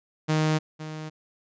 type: tone with echo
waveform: sawtooth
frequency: 155.56 Hz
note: D#3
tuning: in tune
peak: -17 dBFS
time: 0.28-0.59 s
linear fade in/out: 20 ms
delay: 510 ms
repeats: 1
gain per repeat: -13 dB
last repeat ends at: 1.1 s
effects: resampled to 16000 Hz